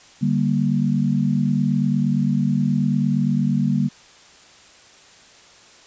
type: chord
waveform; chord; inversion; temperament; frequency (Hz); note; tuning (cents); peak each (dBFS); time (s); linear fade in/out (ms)
sine; G minor; second; just; 147 / 196 / 235.2; D3 / G3 / Bb3; +2 / 0 / +16; -21; 0.21-3.89; 20
effects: white hiss -48 dBFS RMS until 5.86 s + resampled to 16000 Hz